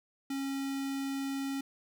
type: tone with notch filter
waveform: square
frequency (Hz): 273.4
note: C#4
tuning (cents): -24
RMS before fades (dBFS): -35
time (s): 0.3-1.61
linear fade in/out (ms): 5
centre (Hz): 1000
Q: 1.7
effects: none